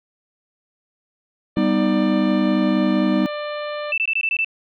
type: harmonic tone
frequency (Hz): 594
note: D5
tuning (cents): +20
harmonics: 1 / 2 / 3 / 4 / 5 / 6 / 7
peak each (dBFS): -26 / -32 / -36 / -38 / -40 / -42 / -43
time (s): 1.56-3.93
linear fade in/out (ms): 20
type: chord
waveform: triangle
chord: G augmented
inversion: none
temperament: equal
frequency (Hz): 196 / 246.9 / 311.1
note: G3 / B3 / D#4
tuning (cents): 0 / 0 / 0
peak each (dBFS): -18 / -19 / -18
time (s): 1.57-3.26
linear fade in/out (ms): 0
type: tone bursts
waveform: sine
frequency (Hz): 2652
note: E7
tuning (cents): +10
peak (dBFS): -17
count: 7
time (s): 3.92-4.446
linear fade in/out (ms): 2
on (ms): 58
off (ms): 20
effects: none